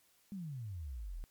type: exponential sweep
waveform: sine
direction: down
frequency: 207.7 to 35.6 Hz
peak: -40 dBFS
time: 0.32-1.24 s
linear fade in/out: 0 ms
effects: white hiss -70 dBFS RMS until 1.3 s + MP3 96 kbps

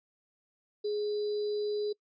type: tone with sample-and-hold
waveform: sine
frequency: 416.9 Hz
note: G#4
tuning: 7 cents sharp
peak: -29 dBFS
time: 0.84-1.93 s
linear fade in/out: 10 ms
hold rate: 4410 Hz
effects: noise-tail reverb RT60 0.1 s tail -26 dB re dry + resampled to 16000 Hz

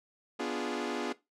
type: chord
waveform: sawtooth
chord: B diminished seventh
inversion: none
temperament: equal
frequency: 246.9 / 293.7 / 349.2 / 415.3 Hz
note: B3 / D4 / F4 / Ab4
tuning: 0 / 0 / 0 / 0 cents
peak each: -34 dBFS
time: 0.39-1.13 s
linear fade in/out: 10 ms
effects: noise-tail reverb RT60 0.2 s tail -17 dB re dry + low-pass 6000 Hz 12 dB/octave

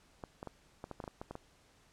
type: clicks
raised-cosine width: 1 ms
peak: -28 dBFS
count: 11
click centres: 0.238 / 0.429 / 0.473 / 0.841 / 0.913 / 1.002 / 1.04 / 1.078 / 1.215 / 1.31 / 1.354 s
effects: pink hiss -66 dBFS RMS until 1.92 s + low-pass 9000 Hz 12 dB/octave

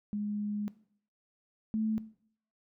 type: tone pair in turn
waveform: sine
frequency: 207.7 / 218.4 Hz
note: G#3 / A3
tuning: 0 / -13 cents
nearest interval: minor second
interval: 87 cents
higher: second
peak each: -31 / -28 dBFS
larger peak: second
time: 0.13-0.68 / 1.74-1.98 s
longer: first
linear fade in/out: 0 ms
effects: noise-tail reverb RT60 0.6 s tail -18 dB re dry

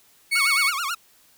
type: tone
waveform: 35% pulse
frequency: 2217 Hz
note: C#7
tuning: in tune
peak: -17 dBFS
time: 0.31-0.71 s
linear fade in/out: 20 ms
type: tone with vibrato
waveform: sawtooth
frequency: 1246 Hz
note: D#6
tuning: 2 cents sharp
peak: -21 dBFS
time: 0.35-0.95 s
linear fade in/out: 10 ms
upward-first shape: sine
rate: 9.2 Hz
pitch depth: 250 cents each way
effects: white hiss -57 dBFS RMS until 1.37 s

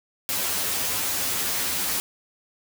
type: noise with comb filter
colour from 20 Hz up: white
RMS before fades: -26 dBFS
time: 0.29-2 s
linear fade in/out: 0 ms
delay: 11 ms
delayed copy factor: +0.75
effects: none

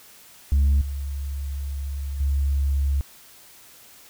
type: tone with level steps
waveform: sine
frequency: 69.7 Hz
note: C#2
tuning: 10 cents sharp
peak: -13 / -26 / -18 dBFS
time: 0.52-3.01 s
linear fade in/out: 0 ms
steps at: 0.81 / 2.2 s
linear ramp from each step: 5 ms
effects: tanh soft clip ceiling -14 dBFS + white hiss -49 dBFS RMS until 4.09 s

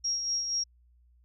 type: tone with tremolo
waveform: sine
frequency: 5600 Hz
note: F8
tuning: 4 cents sharp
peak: -26 dBFS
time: 0.04-0.64 s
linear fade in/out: 10 ms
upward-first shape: sine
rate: 4.2 Hz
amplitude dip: 45%
effects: added 60 Hz sine -59 dBFS peak until 1.24 s

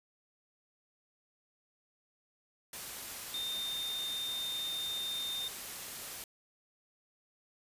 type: tone in noise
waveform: sine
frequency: 3634 Hz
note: A#7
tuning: 45 cents flat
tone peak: -35 dBFS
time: 3.34-5.48 s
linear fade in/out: 2 ms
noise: white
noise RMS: -43 dBFS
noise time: 2.73-6.24 s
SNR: +5 dB
effects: resampled to 32000 Hz

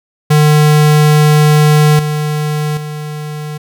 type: tone with level steps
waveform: square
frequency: 150.8 Hz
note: D3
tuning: 46 cents sharp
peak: -6 / -14 / -21 dBFS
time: 0.3-3.58 s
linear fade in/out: 10 ms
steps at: 1.99 / 2.77 s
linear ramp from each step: 2 ms
effects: none

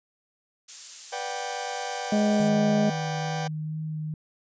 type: noise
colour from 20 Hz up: violet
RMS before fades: -32 dBFS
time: 0.68-2.49 s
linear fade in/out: 10 ms
type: chord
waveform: sawtooth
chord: G major seventh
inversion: first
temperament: just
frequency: 490 / 588 / 735 / 784 Hz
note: B4 / D5 / F#5 / G5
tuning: -14 / +2 / -12 / 0 cents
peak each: -33 / -35 / -32 / -29 dBFS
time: 1.12-3.48 s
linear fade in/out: 10 ms
type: harmonic tone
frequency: 209.6 Hz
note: G#3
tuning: 16 cents sharp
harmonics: 1 / 2 / 3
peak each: -21 / -33 / -26 dBFS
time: 2.12-2.9 s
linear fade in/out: 5 ms
type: tone with vibrato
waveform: sine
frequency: 155.56 Hz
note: D#3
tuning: in tune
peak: -29 dBFS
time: 2.4-4.14 s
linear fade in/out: 2 ms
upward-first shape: sine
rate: 2.3 Hz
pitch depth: 13 cents each way
effects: resampled to 16000 Hz

